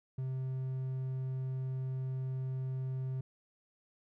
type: tone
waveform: triangle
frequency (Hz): 130.8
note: C3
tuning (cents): 0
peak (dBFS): -32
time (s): 0.18-3.21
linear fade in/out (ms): 5
effects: none